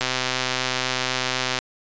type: click train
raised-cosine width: 0.2 ms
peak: -5 dBFS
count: 203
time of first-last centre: 0.01-1.588 s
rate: 128 Hz
effects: resampled to 16000 Hz